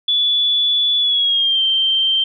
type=tone with pitch glide; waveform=sine; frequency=3442 to 3138 Hz; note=A7 to G7; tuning=-39 to +1 cents; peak=-13 dBFS; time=0.08-2.24 s; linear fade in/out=5 ms; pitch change=-160 cents; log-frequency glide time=0.99-1.61 s; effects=none